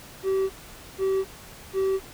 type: tone bursts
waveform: triangle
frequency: 384.4 Hz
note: G4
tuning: 34 cents flat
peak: -19 dBFS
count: 3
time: 0.23-2 s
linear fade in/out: 50 ms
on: 270 ms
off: 480 ms
effects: pink hiss -45 dBFS RMS until 2.13 s